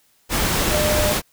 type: tone in noise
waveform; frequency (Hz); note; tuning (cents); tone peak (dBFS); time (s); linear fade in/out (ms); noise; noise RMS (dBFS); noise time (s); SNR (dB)
sine; 603; D5; +46; -20; 0.7-1.15; 50; pink; -20; 0.29-1.22; -3
effects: white hiss -60 dBFS RMS until 1.32 s